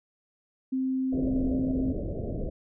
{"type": "tone", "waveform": "sine", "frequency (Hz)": 261.6, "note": "C4", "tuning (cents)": 0, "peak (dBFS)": -25, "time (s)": [0.72, 1.93], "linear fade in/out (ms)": 10}
{"type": "low-pass noise", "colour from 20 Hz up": "pink", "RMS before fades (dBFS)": -32, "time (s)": [1.12, 2.5], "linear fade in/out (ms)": 10, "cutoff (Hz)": 660, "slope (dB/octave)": 96}
{"effects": []}